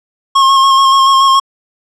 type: tone with vibrato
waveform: square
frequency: 1080 Hz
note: C#6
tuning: 45 cents flat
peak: -6 dBFS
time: 0.35-1.4 s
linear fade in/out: 10 ms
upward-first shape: square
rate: 7 Hz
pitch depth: 19 cents each way
effects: low-pass 6000 Hz 12 dB/octave